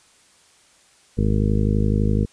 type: harmonic tone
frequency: 51.91 Hz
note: G#1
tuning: in tune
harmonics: 1 / 2 / 3 / 4 / 5 / 6 / 7 / 8 / 9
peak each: -21 / -21 / -26 / -23 / -30 / -33 / -34 / -32 / -31 dBFS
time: 1.17-2.26 s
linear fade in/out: 20 ms
effects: white hiss -55 dBFS RMS until 2.32 s + resampled to 22050 Hz